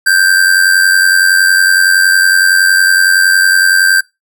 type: tone with amplitude modulation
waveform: square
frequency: 1568 Hz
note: G6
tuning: in tune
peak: -4 dBFS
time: 0.06-4.01 s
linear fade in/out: 10 ms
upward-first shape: sine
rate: 90.8 Hz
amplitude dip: 60%
effects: noise-tail reverb RT60 0.2 s tail -22 dB re dry